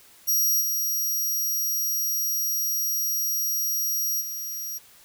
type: tone with level steps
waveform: 5% pulse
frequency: 5720 Hz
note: F8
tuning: 41 cents sharp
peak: -14 / -18 / -25 dBFS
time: 0.27-4.79 s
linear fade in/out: 20 ms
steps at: 0.6 / 4.2 s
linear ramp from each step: 20 ms
effects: white hiss -53 dBFS RMS until 5.04 s